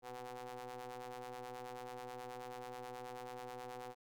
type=ring-modulated tone; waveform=sawtooth; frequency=123.47 Hz; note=B2; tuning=in tune; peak=-39 dBFS; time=0.02-3.95 s; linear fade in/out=50 ms; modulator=622 Hz; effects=none